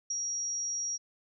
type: tone with ADSR envelope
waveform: sine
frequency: 5680 Hz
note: F8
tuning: 28 cents sharp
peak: -29 dBFS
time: 0.1-0.98 s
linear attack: 6 ms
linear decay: 24 ms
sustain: -2 dB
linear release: 28 ms
effects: none